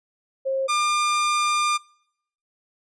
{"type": "tone pair in turn", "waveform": ["sine", "sawtooth"], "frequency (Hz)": [535, 1201], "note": ["C5", "D6"], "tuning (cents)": [38, 38], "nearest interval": "octave + major second", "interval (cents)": 1400, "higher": "second", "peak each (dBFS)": [-21, -16], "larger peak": "second", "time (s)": [[0.45, 0.68], [0.68, 1.78]], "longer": "second", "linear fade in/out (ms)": 20, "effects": ["noise-tail reverb RT60 0.7 s tail -24 dB re dry", "resampled to 22050 Hz"]}